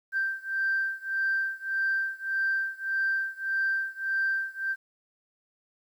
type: beating tone pair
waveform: sine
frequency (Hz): 1568 / 1569.7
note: G6 / G6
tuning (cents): 0 / +2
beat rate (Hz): 1.7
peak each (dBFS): -28 / -29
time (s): 0.12-4.76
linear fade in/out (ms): 50
effects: tanh soft clip ceiling -19 dBFS + 10-bit